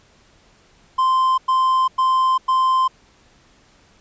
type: tone bursts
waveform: triangle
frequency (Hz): 1041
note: C6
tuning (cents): -9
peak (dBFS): -12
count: 4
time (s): 0.98-2.88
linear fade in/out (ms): 10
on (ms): 400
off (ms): 100
effects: pink hiss -54 dBFS RMS until 4 s + resampled to 16000 Hz